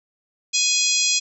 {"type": "harmonic tone with a mistuned harmonic", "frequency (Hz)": 833, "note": "G#5", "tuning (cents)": 5, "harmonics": [3, 4, 5, 6, 7, 8, 9], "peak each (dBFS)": [-25, -25, -25, -25, -25, -25, -25], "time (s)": [0.53, 1.2], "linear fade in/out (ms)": 20, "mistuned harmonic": 6, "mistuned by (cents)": -23, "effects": []}